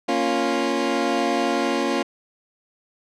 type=chord; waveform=20% pulse; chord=Bb minor; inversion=none; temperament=equal; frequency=233.1 / 277.2 / 349.2 Hz; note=Bb3 / Db4 / F4; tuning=0 / 0 / 0 cents; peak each=-21 / -19 / -19 dBFS; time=0.08-2.03 s; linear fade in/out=10 ms; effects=low-pass 6000 Hz 12 dB/octave